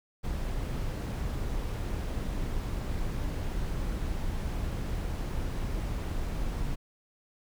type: noise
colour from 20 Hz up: brown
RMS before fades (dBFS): -32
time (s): 0.23-6.76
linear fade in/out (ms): 20
effects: none